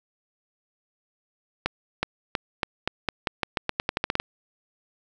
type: accelerating click train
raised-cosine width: 0.3 ms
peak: -7 dBFS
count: 17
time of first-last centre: 1.66-4.2 s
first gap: 370 ms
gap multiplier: 0.87
effects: none